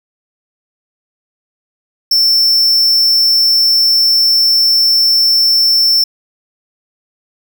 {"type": "tone", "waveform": "square", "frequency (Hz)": 5380, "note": "E8", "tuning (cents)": 34, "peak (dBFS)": -8, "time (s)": [2.11, 6.04], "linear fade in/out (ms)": 5, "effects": []}